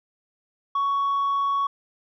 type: tone with tanh clipping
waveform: triangle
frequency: 1116 Hz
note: C#6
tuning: 11 cents sharp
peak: -21 dBFS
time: 0.75-1.67 s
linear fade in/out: 5 ms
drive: 6 dB
effects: none